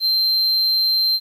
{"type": "tone", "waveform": "triangle", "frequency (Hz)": 4135, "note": "C8", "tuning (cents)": -21, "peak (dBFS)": -14, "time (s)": [0, 1.2], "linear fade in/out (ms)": 50, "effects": ["9-bit"]}